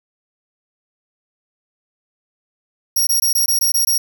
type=tone bursts; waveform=15% pulse; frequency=5620 Hz; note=F8; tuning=10 cents sharp; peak=-8 dBFS; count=8; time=2.96-3.98 s; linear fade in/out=5 ms; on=110 ms; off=20 ms; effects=none